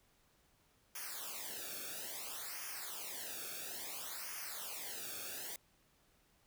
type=noise with flanger; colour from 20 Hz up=white; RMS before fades=-45 dBFS; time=0.95-5.56 s; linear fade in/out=2 ms; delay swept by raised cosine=0.25 to 1.01 ms; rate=0.59 Hz; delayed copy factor=-0.95; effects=pink hiss -72 dBFS RMS until 6.46 s